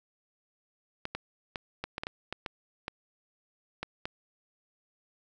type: clicks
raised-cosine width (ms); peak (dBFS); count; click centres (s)
0.3; -18; 12; 1.054 / 1.15 / 1.558 / 1.84 / 1.981 / 2.035 / 2.069 / 2.326 / 2.462 / 2.881 / 3.83 / 4.055
effects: none